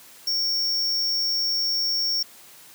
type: tone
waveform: square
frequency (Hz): 5490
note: F8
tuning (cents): -31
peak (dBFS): -22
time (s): 0.27-2.23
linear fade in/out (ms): 5
effects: white hiss -48 dBFS RMS until 2.74 s + high-pass 100 Hz 12 dB/octave